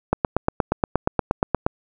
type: click train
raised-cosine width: 1 ms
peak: -3 dBFS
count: 14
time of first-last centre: 0.13-1.665 s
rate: 8.47 Hz
effects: none